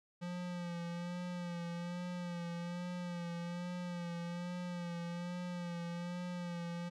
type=tone with vibrato; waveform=square; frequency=174.61 Hz; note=F3; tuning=in tune; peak=-40 dBFS; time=0.21-6.9 s; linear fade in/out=20 ms; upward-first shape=sine; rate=1.2 Hz; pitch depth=36 cents each way; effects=low-pass 6000 Hz 12 dB/octave